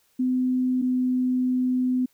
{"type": "tone pair in turn", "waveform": "sine", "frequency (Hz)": [254.4, 253.3], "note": ["C4", "B3"], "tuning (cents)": [-48, 44], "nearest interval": "unison", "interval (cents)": 8, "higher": "first", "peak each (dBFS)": -20, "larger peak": "neither", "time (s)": [[0.19, 0.82], [0.82, 2.06]], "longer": "second", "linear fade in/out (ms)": 10, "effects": ["white hiss -65 dBFS RMS until 2.13 s"]}